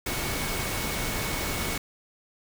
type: tone in noise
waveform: sine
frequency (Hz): 2216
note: C#7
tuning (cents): -1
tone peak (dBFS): -38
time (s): 0.06-1.78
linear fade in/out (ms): 5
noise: pink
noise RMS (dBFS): -30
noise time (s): 0.06-1.78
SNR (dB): -11
effects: none